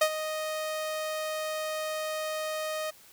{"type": "tone with ADSR envelope", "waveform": "sawtooth", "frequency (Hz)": 622.3, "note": "D#5", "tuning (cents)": 0, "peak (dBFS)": -15, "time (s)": [0.01, 2.91], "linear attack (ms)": 7, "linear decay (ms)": 69, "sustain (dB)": -12, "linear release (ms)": 14, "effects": ["white hiss -55 dBFS RMS until 3.12 s"]}